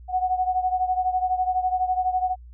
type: beating tone pair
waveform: sine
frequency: 736 / 748 Hz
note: F#5 / F#5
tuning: -9 / +19 cents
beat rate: 12 Hz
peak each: -22 / -26 dBFS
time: 0.08-2.36 s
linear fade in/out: 50 ms
effects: added 60 Hz sine -41 dBFS peak until 2.53 s